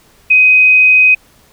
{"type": "tone", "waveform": "sine", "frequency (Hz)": 2513, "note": "D#7", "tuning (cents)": 17, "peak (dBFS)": -4, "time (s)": [0.3, 1.15], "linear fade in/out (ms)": 10, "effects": ["pink hiss -48 dBFS RMS until 1.52 s"]}